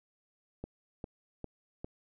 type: click train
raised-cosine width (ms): 2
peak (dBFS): -26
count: 4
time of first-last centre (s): 0.64-1.845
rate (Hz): 2.49
effects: none